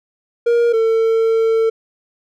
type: tone pair in turn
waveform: triangle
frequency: 471.4 / 450.1 Hz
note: A#4 / A4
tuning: +19 / +39 cents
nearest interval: minor second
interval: 80 cents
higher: first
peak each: -9 / -10 dBFS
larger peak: first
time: 0.46-0.73 / 0.73-1.7 s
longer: second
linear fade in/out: 10 ms
effects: none